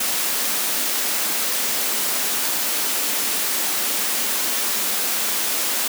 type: high-pass noise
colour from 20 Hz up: white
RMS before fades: -22 dBFS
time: 0-5.88 s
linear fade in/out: 5 ms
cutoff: 180 Hz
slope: 96 dB/octave
effects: none